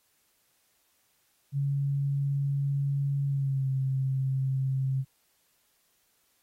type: tone with pitch glide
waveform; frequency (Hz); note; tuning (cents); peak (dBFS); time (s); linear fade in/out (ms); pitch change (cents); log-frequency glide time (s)
sine; 140 to 133.29; C#3 to C3; +18 to +32; -25; 1.52-5.05; 50; -86; 3.27-3.69
effects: white hiss -70 dBFS RMS until 6.42 s + AAC 48 kbps